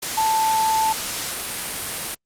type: tone in noise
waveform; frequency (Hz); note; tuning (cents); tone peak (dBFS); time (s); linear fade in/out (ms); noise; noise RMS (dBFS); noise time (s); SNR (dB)
sine; 880; A5; 0; -17; 0.17-0.93; 10; white; -26; 0.02-2.15; +6
effects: low-pass 12000 Hz 12 dB/octave + Opus 48 kbps